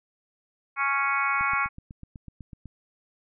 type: harmonic tone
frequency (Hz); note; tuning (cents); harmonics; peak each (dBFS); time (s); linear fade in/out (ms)
277.2; C#4; 0; 3 / 4 / 5 / 6 / 7 / 8 / 9; -34 / -27 / -28 / -35 / -37 / -28 / -36; 0.76-1.69; 50
type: click train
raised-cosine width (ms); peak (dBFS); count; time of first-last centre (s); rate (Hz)
5; -29; 11; 1.41-2.657; 8.02
effects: none